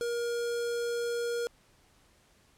square tone with notch filter, 473.1 Hz, A#4, 26 cents sharp, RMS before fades -32 dBFS, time 0.01-1.47 s, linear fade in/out 0 ms, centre 2200 Hz, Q 1.9, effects pink hiss -64 dBFS RMS until 2.57 s + low-pass 11000 Hz 12 dB/octave

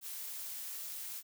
blue noise, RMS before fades -43 dBFS, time 0.01-1.23 s, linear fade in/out 50 ms, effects none

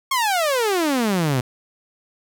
sawtooth exponential sweep, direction down, 1108.7 to 120.4 Hz, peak -14 dBFS, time 0.11-1.41 s, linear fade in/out 5 ms, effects none

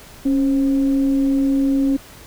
sine tone with frequency modulation, 274.4 Hz, C#4, 17 cents flat, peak -14 dBFS, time 0.25-1.97 s, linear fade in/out 10 ms, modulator 253 Hz, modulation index 0.28, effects pink hiss -42 dBFS RMS until 2.26 s

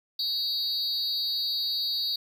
triangle tone cluster, 3842 / 4261 / 4612 Hz, B7 / C8 / D8, -48 / +31 / -32 cents, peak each -30 / -32 / -28 dBFS, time 0.19-2.16 s, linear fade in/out 5 ms, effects 9-bit

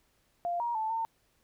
sine tone with pitch steps, 696 / 946 / 877 / 905 Hz, F5 / A#5 / A5 / A5, -6 / +25 / -6 / +48 cents, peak -29 dBFS, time 0.45-1.05 s, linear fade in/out 0 ms, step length 150 ms, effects pink hiss -71 dBFS RMS until 1.43 s

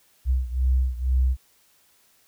sine beating tone pair, 63.4 / 65.5 Hz, B1 / C2, +46 / +2 cents, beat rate 2.1 Hz, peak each -21 / -24 dBFS, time 0.25-1.37 s, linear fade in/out 50 ms, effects white hiss -61 dBFS RMS until 2.27 s

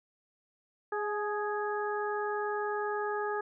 harmonic tone with a mistuned harmonic, 415.3 Hz, G#4, in tune, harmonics 1 / 2 / 3 / 4, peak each -33 / -36 / -38 / -39 dBFS, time 0.92-3.41 s, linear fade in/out 5 ms, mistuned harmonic 2, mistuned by +27 cents, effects none

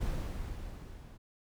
brown noise with level ramp, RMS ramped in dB -33 to -50 dBFS, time 0-1.18 s, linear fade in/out 20 ms, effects none

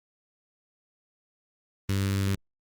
sawtooth tone with notch filter, 97.9 Hz, G2, 2 cents flat, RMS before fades -26 dBFS, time 1.89-2.35 s, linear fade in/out 0 ms, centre 740 Hz, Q 0.68, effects Opus 24 kbps

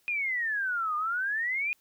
sine exponential two-way sweep, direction down then up, 2483 to 1200 to 2483 Hz, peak -27 dBFS, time 0.08-1.73 s, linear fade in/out 0 ms, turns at 0.96 s, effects white hiss -68 dBFS RMS until 1.8 s

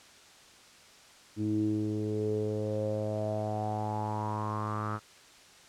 sawtooth tone with low-pass filter sweep, 106.5 Hz, G#2, 44 cents sharp, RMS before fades -32 dBFS, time 1.36-5 s, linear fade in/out 50 ms, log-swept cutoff 290 to 1300 Hz, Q 7.8, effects white hiss -55 dBFS RMS until 5.68 s + low-pass 7000 Hz 12 dB/octave

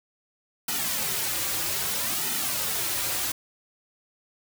white noise with flanger, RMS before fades -28 dBFS, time 0.68-3.32 s, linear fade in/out 5 ms, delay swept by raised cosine 1.8 to 4.7 ms, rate 0.62 Hz, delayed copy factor -0.7, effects none

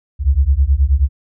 sine beating tone pair, 64.3 / 73.7 Hz, C2 / D2, -30 / +7 cents, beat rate 9.4 Hz, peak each -13 dBFS, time 0.19-1.09 s, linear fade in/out 50 ms, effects none

